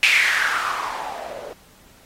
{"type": "noise with low-pass filter sweep", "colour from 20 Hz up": "violet", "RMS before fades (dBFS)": -22, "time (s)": [0.03, 1.53], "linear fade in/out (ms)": 0, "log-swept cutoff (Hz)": [2500, 490], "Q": 5.4, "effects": ["pink hiss -52 dBFS RMS until 2.05 s", "AAC 48 kbps"]}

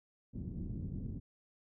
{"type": "low-pass noise", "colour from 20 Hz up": "white", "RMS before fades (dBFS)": -41, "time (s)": [0.33, 1.2], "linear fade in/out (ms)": 20, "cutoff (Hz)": 220, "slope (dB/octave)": 24, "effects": []}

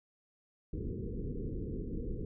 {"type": "low-pass noise", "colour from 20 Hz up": "pink", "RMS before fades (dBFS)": -38, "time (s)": [0.73, 2.25], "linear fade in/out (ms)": 2, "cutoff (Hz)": 480, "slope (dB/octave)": 96, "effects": []}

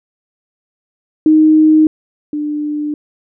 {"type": "tone pair in turn", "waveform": "sine", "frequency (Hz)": [311.1, 297.8], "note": ["D#4", "D4"], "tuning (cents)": [0, 24], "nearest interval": "minor second", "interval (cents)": 76, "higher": "first", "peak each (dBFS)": [-5, -16], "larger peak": "first", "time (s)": [[1.26, 1.87], [2.33, 2.94]], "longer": "neither", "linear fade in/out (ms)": 2, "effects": []}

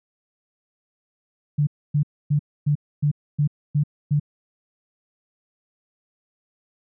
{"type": "tone bursts", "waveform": "sine", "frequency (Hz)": 146.83, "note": "D3", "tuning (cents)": 0, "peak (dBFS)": -16, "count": 8, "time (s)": [1.58, 4.198], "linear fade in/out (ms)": 10, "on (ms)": 91, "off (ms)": 270, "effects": []}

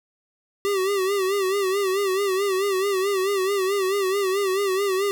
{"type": "tone with vibrato", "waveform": "square", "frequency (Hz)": 389.1, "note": "G4", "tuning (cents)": -13, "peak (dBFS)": -21, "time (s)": [0.65, 5.11], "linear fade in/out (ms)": 0, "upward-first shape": "sine", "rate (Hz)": 4.6, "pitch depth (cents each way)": 82, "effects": []}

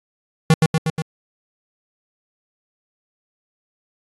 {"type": "tone with echo", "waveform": "square", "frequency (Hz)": 159.1, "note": "D#3", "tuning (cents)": 39, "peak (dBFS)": -9, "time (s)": [0.5, 0.54], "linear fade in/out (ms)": 2, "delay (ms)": 120, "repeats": 4, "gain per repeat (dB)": -3, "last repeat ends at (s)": 1.02, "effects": ["AAC 32 kbps"]}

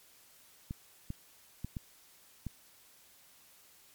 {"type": "clicks", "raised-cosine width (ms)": 5, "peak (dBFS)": -25, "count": 5, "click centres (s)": [0.709, 1.104, 1.646, 1.768, 2.467], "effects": ["white hiss -61 dBFS RMS until 3.94 s", "MP3 96 kbps"]}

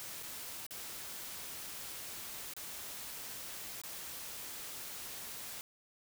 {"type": "noise with dropouts", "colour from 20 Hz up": "white", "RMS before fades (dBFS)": -45, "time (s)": [0, 5.61], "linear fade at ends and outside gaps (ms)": 0, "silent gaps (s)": [[0.226, 0.231], [0.665, 0.708], [2.536, 2.565], [3.816, 3.836]], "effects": []}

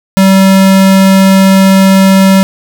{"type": "tone", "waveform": "square", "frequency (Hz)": 192.3, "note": "G3", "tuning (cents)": -33, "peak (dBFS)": -3, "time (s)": [0.17, 2.43], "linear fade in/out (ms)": 0, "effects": []}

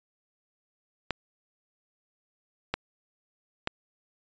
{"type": "clicks", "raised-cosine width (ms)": 0.3, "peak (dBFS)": -11, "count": 3, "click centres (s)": [1.107, 2.74, 3.674], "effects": ["resampled to 16000 Hz"]}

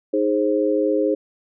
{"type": "chord", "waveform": "sine", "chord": "Ab major", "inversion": "second", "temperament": "equal with one note detuned", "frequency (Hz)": [311.1, 415.3, 529.3], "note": ["Eb4", "Ab4", "C5"], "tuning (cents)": [0, 0, 20], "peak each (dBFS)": -21, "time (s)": [0.13, 1.15], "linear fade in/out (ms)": 10, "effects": []}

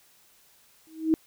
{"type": "tone with exponential growth", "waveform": "sine", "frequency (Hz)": 318.7, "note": "D#4", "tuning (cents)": 42, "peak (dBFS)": -15, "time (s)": [0.87, 1.14], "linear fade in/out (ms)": 0, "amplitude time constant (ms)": 58, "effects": ["white hiss -60 dBFS RMS until 1.26 s"]}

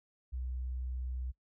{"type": "tone", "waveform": "sine", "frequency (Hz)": 63, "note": "B1", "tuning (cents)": 35, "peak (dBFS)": -35, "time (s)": [0.32, 1.32], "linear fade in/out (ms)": 20, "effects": ["noise-tail reverb RT60 0.1 s tail -21 dB re dry"]}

